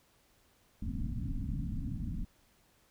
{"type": "low-pass noise", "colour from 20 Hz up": "pink", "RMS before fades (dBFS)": -36, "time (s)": [0.82, 2.25], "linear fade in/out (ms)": 5, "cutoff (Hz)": 280, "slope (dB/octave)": 96, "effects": ["pink hiss -68 dBFS RMS until 2.9 s"]}